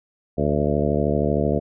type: harmonic tone with a mistuned harmonic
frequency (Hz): 73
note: D2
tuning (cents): -10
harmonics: 1 / 2 / 3 / 4 / 5 / 6 / 7 / 8 / 9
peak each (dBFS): -27 / -25 / -25 / -28 / -28 / -26 / -28 / -28 / -29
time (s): 0.37-1.6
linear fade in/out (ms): 20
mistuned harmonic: 9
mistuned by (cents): +27
effects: none

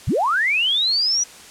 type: linear sweep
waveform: sine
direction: up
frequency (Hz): 51.91 to 5920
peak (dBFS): -16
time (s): 0.07-1.24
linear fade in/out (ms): 10
effects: white hiss -42 dBFS RMS until 1.5 s + low-pass 9000 Hz 12 dB/octave

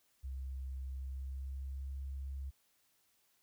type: tone with pitch glide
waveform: sine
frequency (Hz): 66 to 67.82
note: C2 to C#2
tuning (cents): +16 to -37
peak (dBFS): -39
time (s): 0.23-2.51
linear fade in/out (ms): 20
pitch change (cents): +47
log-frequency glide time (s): 0.93-1.96
effects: white hiss -74 dBFS RMS until 3.42 s

